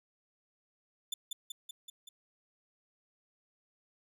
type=tone with echo; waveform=sawtooth; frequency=3520 Hz; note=A7; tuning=in tune; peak=-30 dBFS; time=1.12-1.14 s; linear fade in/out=5 ms; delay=190 ms; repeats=5; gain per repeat=-3 dB; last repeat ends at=2.09 s; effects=none